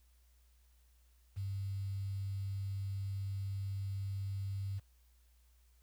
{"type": "tone with quantisation", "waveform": "sine", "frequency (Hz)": 98, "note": "G2", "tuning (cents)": 0, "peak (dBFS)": -36, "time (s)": [1.36, 4.8], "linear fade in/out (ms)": 20, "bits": 10, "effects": ["added 60 Hz sine -64 dBFS peak until 5.82 s", "white hiss -75 dBFS RMS until 5.82 s"]}